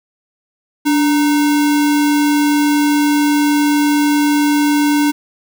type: tone with sample-and-hold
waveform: sine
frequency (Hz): 292.1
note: D4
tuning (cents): -9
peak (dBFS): -10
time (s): 0.85-5.12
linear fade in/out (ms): 20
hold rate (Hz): 1225
effects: none